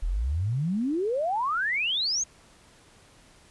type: exponential sweep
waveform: sine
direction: up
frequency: 36.71 to 6700 Hz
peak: -24 dBFS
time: 0.02-2.24 s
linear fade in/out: 10 ms
effects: pink hiss -56 dBFS RMS until 3.5 s + resampled to 24000 Hz